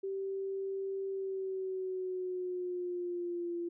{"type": "tone with pitch glide", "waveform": "sine", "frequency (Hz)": [388.4, 344], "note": ["G4", "F4"], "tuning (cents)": [-16, -26], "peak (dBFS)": -34, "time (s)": [0.03, 3.69], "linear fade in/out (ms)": 10, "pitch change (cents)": -210, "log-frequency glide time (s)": [1.09, 3.57], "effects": []}